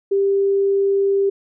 sine tone, 395 Hz, G4, 13 cents sharp, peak -14 dBFS, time 0.11-1.3 s, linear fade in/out 10 ms, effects none

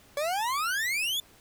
40% pulse exponential sweep, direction up, 560 to 3561 Hz, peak -26 dBFS, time 0.17-1.2 s, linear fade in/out 2 ms, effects pink hiss -57 dBFS RMS until 1.4 s

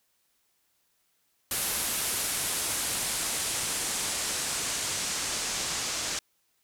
white noise with low-pass filter sweep, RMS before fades -31 dBFS, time 1.51-6.19 s, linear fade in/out 2 ms, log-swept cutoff 12000 to 6800 Hz, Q 1.3, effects white hiss -72 dBFS RMS until 6.63 s

